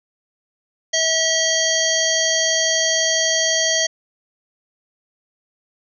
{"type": "harmonic tone", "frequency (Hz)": 646, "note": "E5", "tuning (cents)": -35, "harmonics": [1, 3, 5, 7, 9, 10], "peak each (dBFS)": [-23, -23, -23, -23, -23, -23], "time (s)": [0.93, 3.87], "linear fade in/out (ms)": 10, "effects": []}